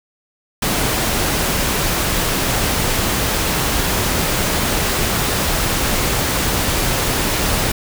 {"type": "noise", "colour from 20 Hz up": "pink", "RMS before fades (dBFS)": -18, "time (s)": [0.62, 7.72], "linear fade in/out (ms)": 5, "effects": []}